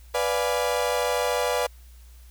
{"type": "chord", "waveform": "35% pulse", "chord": "B diminished seventh", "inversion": "none", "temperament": "equal", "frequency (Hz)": [493.9, 587.3, 698.5, 830.6], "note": ["B4", "D5", "F5", "Ab5"], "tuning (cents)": [0, 0, 0, 0], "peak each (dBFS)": [-24, -26, -29, -30], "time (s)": [0.14, 1.67], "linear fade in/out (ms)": 10, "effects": ["added 60 Hz sine -45 dBFS peak until 2.3 s", "white hiss -58 dBFS RMS until 2.3 s"]}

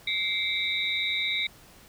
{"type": "tone cluster", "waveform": "sine", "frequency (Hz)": [2108, 2295, 3664, 3880], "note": ["C7", "D7", "A#7", "B7"], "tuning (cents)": [12, -40, -31, -31], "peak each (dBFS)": -31, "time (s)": [0.07, 1.47], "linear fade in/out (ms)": 5, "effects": ["pink hiss -53 dBFS RMS until 1.88 s"]}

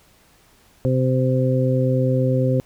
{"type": "harmonic tone", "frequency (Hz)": 129.3, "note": "C3", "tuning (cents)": -20, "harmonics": [1, 2, 3, 4], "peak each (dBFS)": [-18, -23, -27, -22], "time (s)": [0.85, 2.6], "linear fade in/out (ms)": 0, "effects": ["pink hiss -55 dBFS RMS until 2.65 s"]}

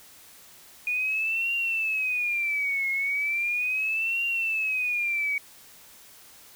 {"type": "tone with vibrato", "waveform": "sine", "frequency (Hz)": 2448, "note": "D#7", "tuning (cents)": -29, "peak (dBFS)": -24, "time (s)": [0.87, 5.38], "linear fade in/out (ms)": 2, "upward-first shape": "triangle", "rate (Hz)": 0.37, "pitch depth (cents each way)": 220, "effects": ["white hiss -51 dBFS RMS until 6.55 s"]}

